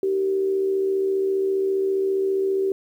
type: tone with amplitude modulation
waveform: sine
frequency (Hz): 386.4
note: G4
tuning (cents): -25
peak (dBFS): -17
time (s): 0.03-2.72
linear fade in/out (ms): 2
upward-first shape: sine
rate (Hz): 74.9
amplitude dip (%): 45
effects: 9-bit